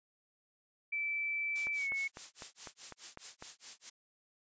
sine tone with pitch glide, 2322 to 2199 Hz, D7 to C#7, -20 to -14 cents, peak -33 dBFS, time 0.92-2.08 s, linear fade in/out 10 ms, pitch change -94 cents, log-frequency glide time 1.75-1.87 s
blue noise with tremolo, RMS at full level -42 dBFS, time 1.55-3.9 s, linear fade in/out 10 ms, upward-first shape sine, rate 4.8 Hz, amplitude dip 100%
click train, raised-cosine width 0.5 ms, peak -30 dBFS, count 8, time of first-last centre 1.67-3.424 s, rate 3.99 Hz
effects resampled to 16000 Hz

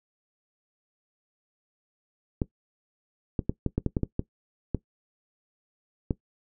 clicks, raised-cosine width 3 ms, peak -12 dBFS, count 11, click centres 2.418 / 3.392 / 3.495 / 3.663 / 3.78 / 3.863 / 3.968 / 4.033 / 4.194 / 4.747 / 6.108 s, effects noise-tail reverb RT60 0.1 s tail -18 dB re dry

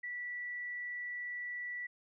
sine tone, 1957 Hz, B6, 16 cents flat, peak -38 dBFS, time 0.03-1.87 s, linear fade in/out 10 ms, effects none

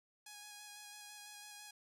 5% pulse tone with vibrato, 830.6 Hz, G#5, in tune, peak -39 dBFS, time 0.26-1.71 s, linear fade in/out 5 ms, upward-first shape square, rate 6 Hz, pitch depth 13 cents each way, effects none

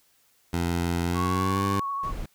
15% pulse tone with pitch glide, 86 to 98.22 Hz, F2 to G2, -26 to +4 cents, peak -18 dBFS, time 0.53-1.8 s, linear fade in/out 5 ms, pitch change +230 cents, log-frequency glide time 1.05-1.64 s
sine tone with vibrato, 1109 Hz, C#6, in tune, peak -27 dBFS, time 1.14-2.13 s, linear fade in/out 50 ms, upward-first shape triangle, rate 12 Hz, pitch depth 26 cents each way
brown noise, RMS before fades -33 dBFS, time 2.03-2.26 s, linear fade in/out 5 ms
effects white hiss -64 dBFS RMS until 2.34 s

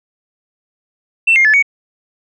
sine tone with pitch steps, 2685 / 2123 / 1731 / 2238 Hz, E7 / C7 / A6 / C#7, +31 / +25 / -29 / +16 cents, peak -6 dBFS, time 1.27-1.626 s, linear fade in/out 10 ms, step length 89 ms, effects tanh soft clip ceiling -3 dBFS

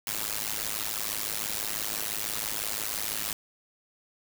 white noise with amplitude modulation, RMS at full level -28 dBFS, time 0.07-3.33 s, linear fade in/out 2 ms, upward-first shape sine, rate 106 Hz, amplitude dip 100%, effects none

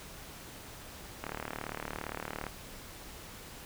click train, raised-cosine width 0.5 ms, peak -21 dBFS, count 47, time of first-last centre 1.24-2.467 s, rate 37.5 Hz, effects pink hiss -48 dBFS RMS until 3.65 s

